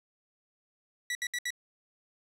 sawtooth tone bursts, 1950 Hz, B6, 23 cents flat, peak -27 dBFS, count 4, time 1.1-1.505 s, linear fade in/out 2 ms, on 51 ms, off 67 ms, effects low-pass 11000 Hz 12 dB/octave + 11-bit

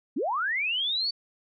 sine linear sweep, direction up, 208.1 to 4579 Hz, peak -25 dBFS, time 0.16-1.11 s, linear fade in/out 10 ms, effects none

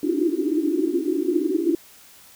pink band-pass noise, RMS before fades -22 dBFS, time 0.03-1.75 s, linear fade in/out 2 ms, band 290 to 370 Hz, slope 96 dB/octave, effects white hiss -49 dBFS RMS until 2.35 s

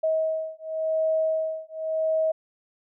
sine beating tone pair, 636 / 636.91 Hz, D#5 / D#5, +38 / +40 cents, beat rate 0.91 Hz, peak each -26 dBFS, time 0.03-2.32 s, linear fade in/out 10 ms, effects none

